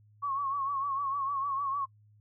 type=tone with vibrato; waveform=sine; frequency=1108.7 Hz; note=C#6; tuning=in tune; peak=-29 dBFS; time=0.22-1.86 s; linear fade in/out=20 ms; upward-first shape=triangle; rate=6.6 Hz; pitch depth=78 cents each way; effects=noise-tail reverb RT60 0.1 s tail -23 dB re dry + added 105 Hz sine -58 dBFS peak until 2.2 s